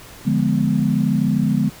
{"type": "chord", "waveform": "sine", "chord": "D diminished seventh", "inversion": "none", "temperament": "equal", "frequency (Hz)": [146.83, 174.61, 207.7, 246.9], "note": ["D3", "F3", "Ab3", "Cb4"], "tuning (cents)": [0, 0, 0, 0], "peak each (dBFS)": [-21, -22, -19, -21], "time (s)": [0.25, 1.7], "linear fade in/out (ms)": 20, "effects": ["pink hiss -41 dBFS RMS until 1.8 s"]}